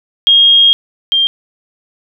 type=tone pair in turn; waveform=sine; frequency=3251 / 3190 Hz; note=G#7 / G7; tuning=-38 / +30 cents; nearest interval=unison; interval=32 cents; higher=first; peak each=-4 / -8 dBFS; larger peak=first; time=0.27-0.73 / 1.12-1.27 s; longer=first; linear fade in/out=0 ms; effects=none